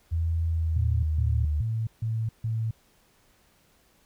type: tone with pitch glide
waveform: sine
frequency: 82.41 to 75.14 Hz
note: E2 to D2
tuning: 0 to +40 cents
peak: -23 dBFS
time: 0.11-1.62 s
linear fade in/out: 20 ms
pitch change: -160 cents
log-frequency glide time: 0.47-1.5 s
type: tone bursts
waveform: sine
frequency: 112 Hz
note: A2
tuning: 31 cents sharp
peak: -25 dBFS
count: 5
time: 0.76-2.71 s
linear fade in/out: 5 ms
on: 270 ms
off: 150 ms
effects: pink hiss -63 dBFS RMS until 4.05 s